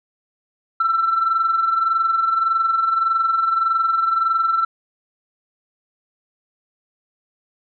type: tone with amplitude modulation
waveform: sine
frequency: 1339 Hz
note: E6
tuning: 27 cents sharp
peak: -12 dBFS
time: 0.8-4.65 s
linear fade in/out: 5 ms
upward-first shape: sine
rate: 21.7 Hz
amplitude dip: 60%
effects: tanh soft clip ceiling -10 dBFS